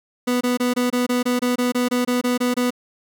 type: tone bursts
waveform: 30% pulse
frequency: 246.9 Hz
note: B3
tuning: in tune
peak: -15 dBFS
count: 15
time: 0.27-2.706 s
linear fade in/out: 10 ms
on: 140 ms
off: 24 ms
effects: none